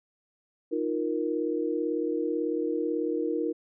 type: chord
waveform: sine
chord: Eb suspended second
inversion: none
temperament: equal with one note detuned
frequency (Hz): 311.1 / 349.2 / 468.9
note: Eb4 / F4 / Bb4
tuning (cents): 0 / 0 / +10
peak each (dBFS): -30 / -31 / -30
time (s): 0.71-3.53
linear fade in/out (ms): 20
effects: none